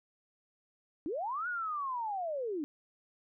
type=linear two-way sweep; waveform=sine; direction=up then down; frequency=277.2 to 1480 to 277.2 Hz; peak=-33 dBFS; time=1.06-2.64 s; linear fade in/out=0 ms; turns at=1.48 s; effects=none